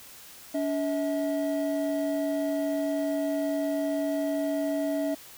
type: tone pair together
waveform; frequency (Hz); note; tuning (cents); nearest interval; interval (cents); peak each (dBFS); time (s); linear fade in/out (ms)
triangle; 286.4 / 643.8; D4 / E5; -43 / -41; octave + major second; 1402; -26 / -27; 0.54-5.15; 10
effects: white hiss -48 dBFS RMS until 5.37 s